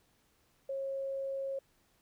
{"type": "tone", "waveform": "sine", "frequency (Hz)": 543, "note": "C#5", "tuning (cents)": -36, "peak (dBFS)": -34, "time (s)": [0.69, 1.59], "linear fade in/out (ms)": 5, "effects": ["pink hiss -71 dBFS RMS until 2.01 s"]}